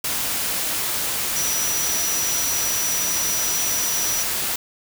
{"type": "tone in noise", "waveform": "sine", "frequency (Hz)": 5860, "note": "F#8", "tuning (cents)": -18, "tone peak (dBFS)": -23, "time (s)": [1.36, 4.23], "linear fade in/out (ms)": 5, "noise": "white", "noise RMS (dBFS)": -24, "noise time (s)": [0.04, 4.56], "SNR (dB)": -2, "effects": []}